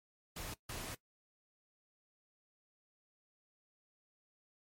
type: noise bursts at uneven times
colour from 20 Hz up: pink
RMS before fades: -44 dBFS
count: 2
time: 0.36-0.54 / 0.69-0.95 s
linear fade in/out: 5 ms
effects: noise-tail reverb RT60 0.1 s tail -18 dB re dry + MP3 64 kbps